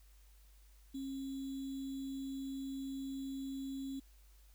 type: tone with sample-and-hold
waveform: sine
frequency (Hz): 270.1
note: C#4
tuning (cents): -45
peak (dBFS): -39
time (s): 0.94-4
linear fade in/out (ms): 10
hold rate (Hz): 3675
effects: added 50 Hz sine -59 dBFS peak until 4.54 s + white hiss -70 dBFS RMS until 4.54 s